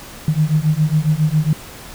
sine beating tone pair, 150.7 / 158 Hz, D3 / D#3, +45 / +27 cents, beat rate 7.3 Hz, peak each -16 dBFS, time 0.28-1.53 s, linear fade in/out 2 ms, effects pink hiss -36 dBFS RMS until 1.94 s

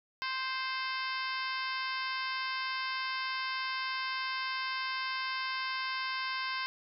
harmonic tone with a mistuned harmonic, 523.3 Hz, C5, in tune, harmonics 2 / 3 / 4 / 5 / 6 / 7 / 8 / 9 / 10, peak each -37 / -39 / -40 / -43 / -45 / -47 / -48 / -44 / -46 dBFS, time 0.22-6.66 s, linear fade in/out 0 ms, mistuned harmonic 6, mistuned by -29 cents, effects none

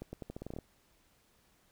accelerating click train, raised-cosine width 2 ms, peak -28 dBFS, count 11, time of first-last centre 0.02-0.587 s, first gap 110 ms, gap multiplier 0.84, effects pink hiss -69 dBFS RMS until 1.71 s

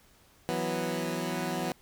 15% pulse chord, E suspended second, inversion none, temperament equal, 164.81 / 185 / 246.9 Hz, E3 / F#3 / B3, 0 / 0 / 0 cents, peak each -28 dBFS, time 0.49-1.72 s, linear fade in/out 0 ms, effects pink hiss -61 dBFS RMS until 1.81 s

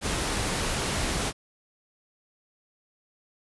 pink noise, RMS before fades -28 dBFS, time 0.01-1.33 s, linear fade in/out 50 ms, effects resampled to 24000 Hz

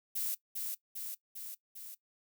violet noise with echo, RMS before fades -35 dBFS, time 0.15-0.35 s, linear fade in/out 10 ms, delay 400 ms, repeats 4, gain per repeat -3 dB, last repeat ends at 1.95 s, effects noise-tail reverb RT60 0.1 s tail -19 dB re dry

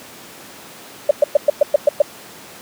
sine tone bursts, 584 Hz, D5, 10 cents flat, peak -6 dBFS, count 8, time 1.09-2.02 s, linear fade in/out 5 ms, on 20 ms, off 110 ms, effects pink hiss -38 dBFS RMS until 2.61 s + high-pass 200 Hz 12 dB/octave

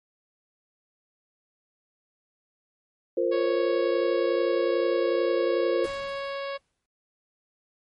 sine chord, F suspended fourth, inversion none, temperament equal with one note detuned, 349.2 / 460.8 / 523.3 Hz, F4 / Bb4 / C5, 0 / -20 / 0 cents, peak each -26 dBFS, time 3.17-5.86 s, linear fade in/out 5 ms
harmonic tone, 554.4 Hz, C#5, in tune, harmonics 1 / 2 / 3 / 4 / 5 / 6 / 7 / 8 / 9, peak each -31 / -37 / -41 / -43 / -45 / -47 / -48 / -49 / -50 dBFS, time 3.31-6.58 s, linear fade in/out 20 ms
pink noise with exponential decay, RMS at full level -42 dBFS, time 5.84-6.86 s, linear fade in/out 2 ms, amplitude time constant 220 ms
effects noise-tail reverb RT60 0.1 s tail -23 dB re dry + MP3 48 kbps

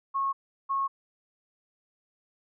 sine tone pair in turn, 1093 / 1093 Hz, C#6 / C#6, -25 / -25 cents, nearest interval unison, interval 0 cents, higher neither, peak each -25 dBFS, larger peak neither, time 0.14-0.33 / 0.69-0.88 s, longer neither, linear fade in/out 20 ms, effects none

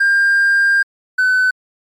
triangle tone pair in turn, 1600 / 1510.2 Hz, G6 / F#6, +35 / +35 cents, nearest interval minor second, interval 100 cents, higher first, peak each -7 / -8 dBFS, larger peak first, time 0-0.83 / 1.18-1.51 s, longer first, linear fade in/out 10 ms, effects tanh soft clip ceiling -5 dBFS + MP3 64 kbps

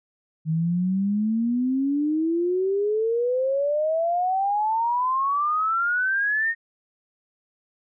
sine exponential sweep, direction up, 155.56 to 1862 Hz, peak -20 dBFS, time 0.45-6.55 s, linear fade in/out 50 ms, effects none

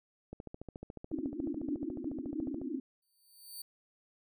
click train, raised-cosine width 2 ms, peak -30 dBFS, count 33, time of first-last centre 0.33-2.616 s, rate 14 Hz
pink band-pass noise, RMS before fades -38 dBFS, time 1.11-2.8 s, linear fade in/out 5 ms, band 250 to 340 Hz, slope 96 dB/octave
10% pulse tone with exponential growth, 4565 Hz, D8, 50 cents flat, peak -34 dBFS, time 3.02-3.62 s, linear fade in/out 5 ms, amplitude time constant 130 ms
effects none

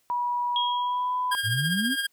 sine tone with pitch glide, 971 to 998.9 Hz, B5 to B5, -30 to +19 cents, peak -24 dBFS, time 0.1-1.35 s, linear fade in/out 0 ms, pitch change +49 cents, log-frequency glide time 0.56-1.16 s
sine tone with exponential decay, 3273 Hz, G#7, 26 cents flat, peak -23 dBFS, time 0.56-1.3 s, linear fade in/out 1 ms, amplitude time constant 160 ms
25% pulse tone with tremolo, 1616 Hz, G#6, 48 cents flat, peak -19 dBFS, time 1.31-2.07 s, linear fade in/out 10 ms, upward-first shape triangle, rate 15 Hz, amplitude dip 60%
sine exponential sweep, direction up, 99.5 to 286.4 Hz, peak -25 dBFS, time 1.43-1.96 s, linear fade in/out 50 ms
effects white hiss -68 dBFS RMS until 2.12 s + high-pass 60 Hz 12 dB/octave

